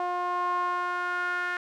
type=tone with band-pass filter sweep; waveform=sawtooth; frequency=356.3 Hz; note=F4; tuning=35 cents sharp; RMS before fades=-29 dBFS; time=0-1.57 s; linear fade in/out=2 ms; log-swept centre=860 to 1600 Hz; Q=4.9; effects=none